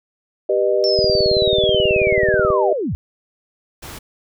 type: chord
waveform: sine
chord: G augmented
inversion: none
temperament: just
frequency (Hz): 392 / 490 / 612.5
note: G4 / B4 / D#5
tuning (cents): 0 / -14 / -27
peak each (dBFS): -18 / -20 / -18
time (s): 0.49-2.73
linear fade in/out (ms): 5
type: linear sweep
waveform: sine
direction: down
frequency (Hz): 5420 to 54.6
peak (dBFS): -19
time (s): 0.84-2.95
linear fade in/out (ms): 0
type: click train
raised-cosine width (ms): 5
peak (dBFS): -14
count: 29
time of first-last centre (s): 0.99-2.504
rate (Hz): 18.5
type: noise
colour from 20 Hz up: pink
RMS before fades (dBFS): -34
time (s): 3.82-3.99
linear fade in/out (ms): 10
effects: none